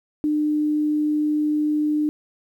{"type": "tone", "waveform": "sine", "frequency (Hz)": 301.1, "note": "D4", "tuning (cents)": 43, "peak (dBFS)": -18, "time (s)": [0.24, 2.09], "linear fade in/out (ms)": 0, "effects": ["9-bit"]}